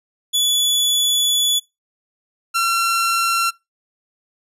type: tone pair in turn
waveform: sawtooth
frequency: 3429 / 1360.8 Hz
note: A7 / F6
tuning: -45 / -45 cents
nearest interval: octave + major third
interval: 1600 cents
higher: first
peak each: -12 dBFS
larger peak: neither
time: 0.33-1.6 / 2.54-3.51 s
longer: first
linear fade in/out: 20 ms
effects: noise-tail reverb RT60 0.2 s tail -21 dB re dry + resampled to 32000 Hz